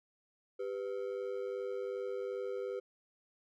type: ring-modulated tone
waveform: triangle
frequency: 445.9 Hz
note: A4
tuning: 23 cents sharp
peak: -31 dBFS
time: 0.59-2.8 s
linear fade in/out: 10 ms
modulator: 51.3 Hz
effects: none